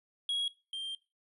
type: tone pair in turn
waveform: triangle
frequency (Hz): 3311 / 3174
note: G#7 / G7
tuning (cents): -6 / +21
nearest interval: minor second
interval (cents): 73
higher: first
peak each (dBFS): -28 / -34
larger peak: first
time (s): 0.29-0.48 / 0.73-0.95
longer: second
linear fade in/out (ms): 2
effects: noise-tail reverb RT60 0.3 s tail -21 dB re dry + resampled to 32000 Hz